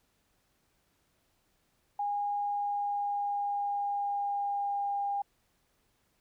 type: tone with pitch glide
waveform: sine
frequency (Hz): 817 to 805.3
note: G#5 to G5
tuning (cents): -29 to +46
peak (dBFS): -29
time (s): 1.99-5.22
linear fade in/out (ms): 5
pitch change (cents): -25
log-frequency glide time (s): 2.38-5.01
effects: pink hiss -73 dBFS RMS until 6.2 s